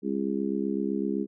harmonic tone, 67.9 Hz, C#2, 35 cents flat, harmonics 3 / 4 / 5 / 6, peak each -30 / -31 / -32 / -33 dBFS, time 0.02-1.27 s, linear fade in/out 50 ms, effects none

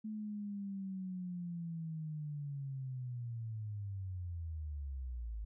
sine linear sweep, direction down, 217.5 to 51.7 Hz, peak -39 dBFS, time 0.04-5.45 s, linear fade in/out 10 ms, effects none

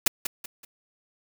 white noise with echo, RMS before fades -19 dBFS, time 0.06-0.08 s, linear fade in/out 5 ms, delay 190 ms, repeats 3, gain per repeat -9 dB, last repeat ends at 0.65 s, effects none

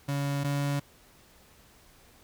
35% pulse tone pair in turn, 141.2 / 142.18 Hz, C#3 / C#3, +32 / +44 cents, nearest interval unison, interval 12 cents, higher second, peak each -26 / -25 dBFS, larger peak second, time 0.08-0.44 / 0.44-0.8 s, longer neither, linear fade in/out 10 ms, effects pink hiss -58 dBFS RMS until 2.23 s

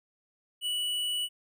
sine tone with tanh clipping, 2949 Hz, F#7, 6 cents flat, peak -30 dBFS, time 0.61-1.29 s, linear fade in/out 50 ms, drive 15 dB, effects none

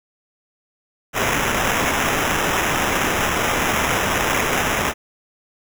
white noise with sample-and-hold, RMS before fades -20 dBFS, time 1.13-4.94 s, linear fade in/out 50 ms, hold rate 4410 Hz, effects none

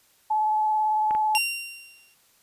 sine tone with vibrato, 859 Hz, A5, 42 cents flat, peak -20 dBFS, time 0.3-1.38 s, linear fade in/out 10 ms, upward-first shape sine, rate 18 Hz, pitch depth 14 cents each way
clicks, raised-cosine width 0.5 ms, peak -20 dBFS, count 2, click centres 1.109 / 1.15 s
sawtooth tone with exponential decay, 2764 Hz, F7, 19 cents flat, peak -16 dBFS, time 1.35-2.14 s, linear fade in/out 0 ms, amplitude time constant 170 ms
effects white hiss -61 dBFS RMS until 2.42 s + resampled to 32000 Hz

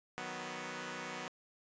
5% pulse chord, B major, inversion first, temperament equal, 155.56 / 185 / 246.9 Hz, D#3 / F#3 / B3, 0 / 0 / 0 cents, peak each -37 / -34 / -32 dBFS, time 0.18-1.28 s, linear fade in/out 0 ms, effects resampled to 16000 Hz

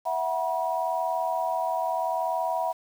sine chord, E suspended second, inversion none, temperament equal with one note detuned, 659.3 / 740 / 965.8 Hz, E5 / F#5 / B5, 0 / 0 / -39 cents, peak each -29 dBFS, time 0.05-2.73 s, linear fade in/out 20 ms, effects 8-bit

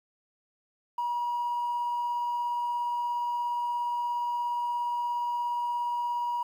triangle tone with tremolo, 960 Hz, B5, 49 cents flat, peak -23 dBFS, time 0.98-6.43 s, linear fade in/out 5 ms, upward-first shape triangle, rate 17 Hz, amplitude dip 25%, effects tanh soft clip ceiling -24 dBFS + 10-bit

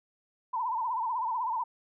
sine tone with vibrato, 948 Hz, A#5, 29 cents sharp, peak -28 dBFS, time 0.53-1.64 s, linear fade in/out 10 ms, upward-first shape sine, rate 16 Hz, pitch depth 130 cents each way, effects none

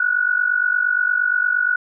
sine tone with amplitude modulation, 1466 Hz, F#6, 16 cents flat, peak -12 dBFS, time 0-1.76 s, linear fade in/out 5 ms, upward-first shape sine, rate 48.6 Hz, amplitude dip 80%, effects none

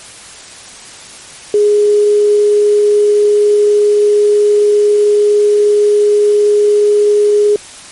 sine tone with quantisation, 415.3 Hz, G#4, in tune, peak -6 dBFS, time 1.54-7.56 s, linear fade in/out 2 ms, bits 5, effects white hiss -33 dBFS RMS until 7.91 s + MP3 48 kbps

